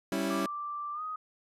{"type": "chord", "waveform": "30% pulse", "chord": "C# diminished", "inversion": "second", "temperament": "equal", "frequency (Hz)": [196, 277.2, 329.6], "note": ["G3", "C#4", "E4"], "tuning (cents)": [0, 0, 0], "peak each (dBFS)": -31, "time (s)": [0.12, 0.46], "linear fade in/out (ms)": 2}
{"type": "tone with pitch glide", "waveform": "sine", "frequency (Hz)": [1174.7, 1251.8], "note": ["D6", "D#6"], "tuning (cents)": [0, 10], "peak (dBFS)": -34, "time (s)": [0.3, 1.16], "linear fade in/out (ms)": 5, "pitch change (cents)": 110, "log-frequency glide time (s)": [0.93, 1.02]}
{"effects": ["resampled to 32000 Hz"]}